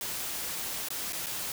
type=noise with dropouts; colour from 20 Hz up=white; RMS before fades=-35 dBFS; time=0.01-1.52 s; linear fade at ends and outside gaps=1 ms; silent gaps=0.886-0.904 / 1.124-1.13 / 1.261-1.267 s; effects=none